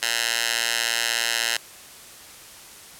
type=tone with high-pass filter; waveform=10% pulse; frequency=116.54 Hz; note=A#2; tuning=in tune; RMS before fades=-24 dBFS; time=0.02-1.57 s; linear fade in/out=5 ms; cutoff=2100 Hz; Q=0.8; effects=white hiss -44 dBFS RMS until 2.99 s + low-pass 12000 Hz 12 dB/octave